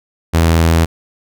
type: tone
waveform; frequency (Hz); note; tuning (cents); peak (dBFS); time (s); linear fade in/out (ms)
sawtooth; 82.41; E2; 0; -5; 0.33-0.86; 20
effects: none